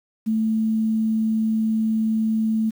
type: tone with quantisation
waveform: sine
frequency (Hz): 220.3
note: A3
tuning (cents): +2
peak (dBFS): -18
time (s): 0.26-2.71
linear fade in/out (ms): 20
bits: 8
effects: none